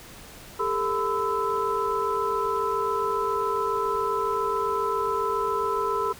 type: tone cluster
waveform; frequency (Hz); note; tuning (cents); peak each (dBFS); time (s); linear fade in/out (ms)
sine; 402.5 / 449.8 / 1007 / 1314; G4 / A4 / B5 / E6; +46 / +38 / +33 / -6; -29 / -30 / -27 / -29; 0.59-6.13; 10
effects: pink hiss -45 dBFS RMS until 6.19 s